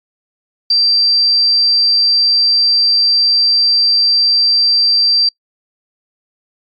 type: tone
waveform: sine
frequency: 4699 Hz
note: D8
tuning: in tune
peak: -8 dBFS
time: 0.7-5.29 s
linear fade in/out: 5 ms
effects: noise-tail reverb RT60 0.1 s tail -26 dB re dry + MP3 96 kbps